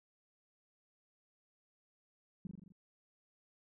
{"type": "tone with echo", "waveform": "sine", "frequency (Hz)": 185, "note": "F#3", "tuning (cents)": 0, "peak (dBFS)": -39, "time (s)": [2.45, 2.47], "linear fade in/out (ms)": 2, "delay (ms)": 42, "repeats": 6, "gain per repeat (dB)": -3, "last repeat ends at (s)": 2.722, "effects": []}